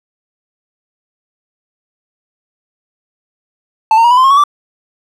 triangle tone with pitch steps, 879 / 915.3 / 953 / 992.4 / 1033.3 / 1075.9 / 1120.3 / 1166.6 Hz, A5 / A#5 / A#5 / B5 / C6 / C6 / C#6 / D6, -2 / -32 / +38 / +8 / -22 / +48 / +18 / -12 cents, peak -3 dBFS, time 3.91-4.438 s, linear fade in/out 2 ms, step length 66 ms, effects none

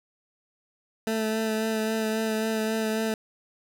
20% pulse tone with vibrato, 220 Hz, A3, in tune, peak -20 dBFS, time 1.07-3.14 s, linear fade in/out 2 ms, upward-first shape sine, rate 3.7 Hz, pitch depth 18 cents each way, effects none

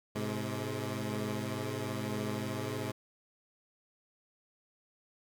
15% pulse tone cluster, 106.3 / 129.6 / 211.6 Hz, G#2 / C3 / G#3, +41 / -16 / +33 cents, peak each -31 / -32 / -35 dBFS, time 0.15-2.92 s, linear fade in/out 10 ms, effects none

